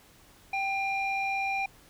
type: tone pair together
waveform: sine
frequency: 781.3 / 2400 Hz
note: G5 / D7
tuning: -6 / +37 cents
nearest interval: octave + perfect fifth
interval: 1943 cents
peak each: -28 dBFS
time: 0.53-1.66 s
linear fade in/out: 5 ms
effects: tanh soft clip ceiling -24 dBFS + pink hiss -57 dBFS RMS until 1.89 s